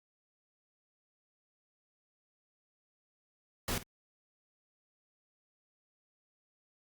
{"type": "noise with echo", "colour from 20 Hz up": "pink", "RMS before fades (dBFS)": -34, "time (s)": [3.68, 3.78], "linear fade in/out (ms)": 2, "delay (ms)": 50, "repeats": 1, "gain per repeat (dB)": -14, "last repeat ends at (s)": 3.83, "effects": ["Opus 48 kbps"]}